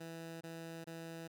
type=tone bursts; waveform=15% pulse; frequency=164.81 Hz; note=E3; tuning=in tune; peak=-39 dBFS; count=3; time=0-1.278 s; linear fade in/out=10 ms; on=410 ms; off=24 ms; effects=none